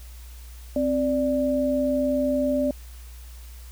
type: tone pair together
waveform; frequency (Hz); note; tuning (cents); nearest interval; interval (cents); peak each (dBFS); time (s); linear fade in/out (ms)
sine; 261.6 / 587.3; C4 / D5; 0 / 0; octave + major second; 1400; -23; 0.76-2.71; 2
effects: added 60 Hz sine -39 dBFS peak until 3.71 s + white hiss -51 dBFS RMS until 3.71 s